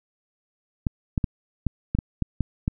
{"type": "clicks", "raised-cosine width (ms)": 5, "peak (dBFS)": -10, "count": 9, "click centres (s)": [0.868, 1.178, 1.242, 1.667, 1.95, 1.988, 2.223, 2.407, 2.679], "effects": []}